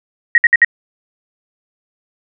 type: tone bursts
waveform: sine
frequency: 1886 Hz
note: A#6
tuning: 20 cents sharp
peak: -4 dBFS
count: 4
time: 0.35-0.647 s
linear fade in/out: 2 ms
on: 30 ms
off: 59 ms
effects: none